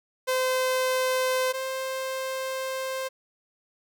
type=tone pair in turn; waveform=sawtooth; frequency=515 / 525.5 Hz; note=C5 / C5; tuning=-28 / +7 cents; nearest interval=unison; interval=35 cents; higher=second; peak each=-19 / -25 dBFS; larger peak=first; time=0.27-1.53 / 1.53-3.09 s; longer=second; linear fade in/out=20 ms; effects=none